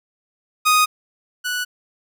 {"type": "tone pair in turn", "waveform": "sawtooth", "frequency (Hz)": [1244.5, 1477], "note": ["D#6", "F#6"], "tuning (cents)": [0, -3], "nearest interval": "minor third", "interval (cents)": 297, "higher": "second", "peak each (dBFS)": [-9, -18], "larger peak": "first", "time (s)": [[0.65, 0.86], [1.44, 1.65]], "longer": "neither", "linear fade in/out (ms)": 20, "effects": []}